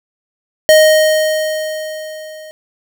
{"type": "tone with level ramp", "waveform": "square", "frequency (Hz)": 622.3, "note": "D#5", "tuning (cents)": 0, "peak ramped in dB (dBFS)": [-4, -32], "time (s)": [0.69, 2.51], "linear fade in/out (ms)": 0, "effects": []}